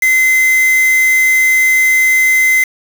triangle tone with quantisation, 2058 Hz, C7, 29 cents flat, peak -6 dBFS, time 0.02-2.64 s, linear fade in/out 5 ms, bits 3, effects none

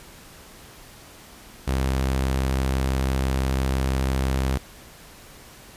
sawtooth tone, 66 Hz, C2, 16 cents sharp, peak -17 dBFS, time 1.67-4.58 s, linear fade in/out 10 ms, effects pink hiss -46 dBFS RMS until 5.76 s + resampled to 32000 Hz

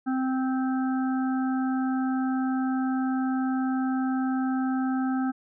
harmonic tone, 260.8 Hz, C4, 5 cents flat, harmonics 1 / 3 / 5 / 6, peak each -24 / -34 / -38 / -40 dBFS, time 0.06-5.32 s, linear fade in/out 20 ms, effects none

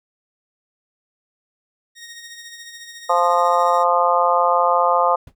15% pulse tone with tremolo, 1864.7 Hz, A#6, in tune, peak -28 dBFS, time 1.95-3.85 s, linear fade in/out 50 ms, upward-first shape sine, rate 14 Hz, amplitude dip 45%
harmonic tone, 174.61 Hz, F3, in tune, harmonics 3 / 4 / 5 / 6 / 7, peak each -20 / -20 / -20 / -20 / -20 dBFS, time 3.09-5.16 s, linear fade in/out 10 ms
brown noise with exponential decay, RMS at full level -31 dBFS, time 5.27-5.35 s, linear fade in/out 5 ms, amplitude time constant 16 ms
effects none

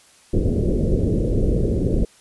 pink low-pass noise, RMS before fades -19 dBFS, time 0.33-2.05 s, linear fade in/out 5 ms, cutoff 520 Hz, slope 48 dB/octave, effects white hiss -52 dBFS RMS until 2.2 s + resampled to 24000 Hz

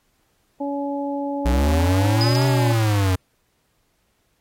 harmonic tone, 282.3 Hz, C#4, 32 cents sharp, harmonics 1 / 2 / 3, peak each -25 / -28 / -30 dBFS, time 0.6-2.73 s, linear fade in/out 10 ms
square linear two-way sweep, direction up then down, 57.8 to 131 to 90.4 Hz, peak -17 dBFS, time 1.45-3.16 s, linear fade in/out 10 ms, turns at 2.46 s
sine tone with exponential decay, 4978 Hz, D#8, in tune, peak -21 dBFS, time 2.21-2.95 s, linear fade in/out 0 ms, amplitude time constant 160 ms
effects pink hiss -66 dBFS RMS until 4.4 s + AAC 48 kbps

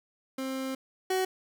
30% pulse tone pair in turn, 264.3 / 374.9 Hz, C4 / F#4, +18 / +23 cents, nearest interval tritone, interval 605 cents, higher second, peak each -29 / -23 dBFS, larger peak second, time 0.38-0.75 / 1.1-1.25 s, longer first, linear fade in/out 5 ms, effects none

